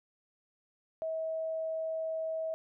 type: tone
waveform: sine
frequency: 643 Hz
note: E5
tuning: 43 cents flat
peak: -32 dBFS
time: 1.02-2.54 s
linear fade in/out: 0 ms
effects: none